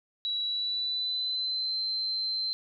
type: tone with pitch glide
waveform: sine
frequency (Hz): 3909 to 4103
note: B7 to C8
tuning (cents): -19 to -35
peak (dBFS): -28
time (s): 0.25-2.53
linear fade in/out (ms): 0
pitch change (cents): +84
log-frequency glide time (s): 0.42-1.78
effects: none